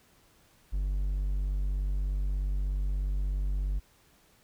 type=tone; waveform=triangle; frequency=48.38 Hz; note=G1; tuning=22 cents flat; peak=-25 dBFS; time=0.72-3.8 s; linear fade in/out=20 ms; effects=pink hiss -63 dBFS RMS until 4.43 s